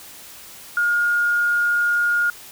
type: tone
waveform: sine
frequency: 1424 Hz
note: F6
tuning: 33 cents sharp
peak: -16 dBFS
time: 0.77-2.3 s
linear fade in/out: 2 ms
effects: white hiss -41 dBFS RMS until 2.51 s